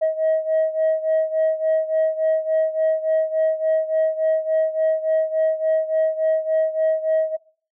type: beating tone pair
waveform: sine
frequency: 634 / 637.5 Hz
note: D#5 / D#5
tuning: +32 / +42 cents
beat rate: 3.5 Hz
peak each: -18 / -21 dBFS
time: 0.01-7.37 s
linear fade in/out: 20 ms
effects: noise-tail reverb RT60 0.5 s tail -23 dB re dry + tanh soft clip ceiling -13 dBFS